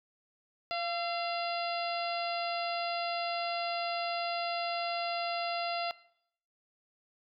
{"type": "harmonic tone with a mistuned harmonic", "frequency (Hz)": 689, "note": "F5", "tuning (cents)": -24, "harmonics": [1, 2, 3, 4, 5, 6, 7], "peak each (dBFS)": [-34, -40, -42, -40, -46, -43, -44], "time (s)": [0.71, 5.91], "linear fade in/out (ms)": 0, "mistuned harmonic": 2, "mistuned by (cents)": -36, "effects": ["noise-tail reverb RT60 0.7 s tail -19 dB re dry"]}